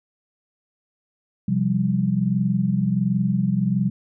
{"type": "chord", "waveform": "sine", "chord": "C suspended fourth", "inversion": "none", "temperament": "equal with one note detuned", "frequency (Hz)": [129.61, 174.61, 196], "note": ["C3", "F3", "G3"], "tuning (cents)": [-16, 0, 0], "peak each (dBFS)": [-24, -23, -21], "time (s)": [1.48, 3.9], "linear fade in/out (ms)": 5, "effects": []}